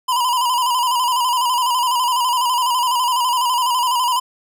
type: tone with vibrato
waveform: square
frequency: 987.8 Hz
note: B5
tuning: in tune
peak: -16 dBFS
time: 0.08-4.2 s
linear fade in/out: 10 ms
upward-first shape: square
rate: 12 Hz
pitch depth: 58 cents each way
effects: none